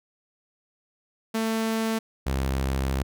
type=tone pair in turn; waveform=sawtooth; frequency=223.1 / 66.75 Hz; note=A3 / C2; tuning=+24 / +35 cents; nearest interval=octave + major sixth; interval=2089 cents; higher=first; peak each=-20 dBFS; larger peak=neither; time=1.34-1.99 / 2.26-3.03 s; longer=second; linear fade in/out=10 ms; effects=none